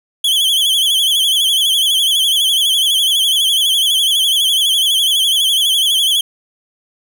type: tone with vibrato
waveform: 45% pulse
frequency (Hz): 3227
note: G7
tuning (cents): +50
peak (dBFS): -11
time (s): 0.24-6.21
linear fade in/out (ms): 5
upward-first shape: sine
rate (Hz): 12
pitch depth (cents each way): 100
effects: none